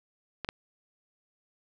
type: clicks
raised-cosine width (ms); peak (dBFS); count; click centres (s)
0.3; -18 / -15; 2; 0.447 / 0.489
effects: none